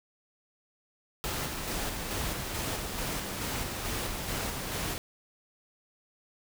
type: noise with tremolo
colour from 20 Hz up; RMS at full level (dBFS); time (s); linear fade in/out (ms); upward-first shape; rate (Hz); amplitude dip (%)
pink; -33; 1.24-4.98; 0; square; 2.3; 30
effects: none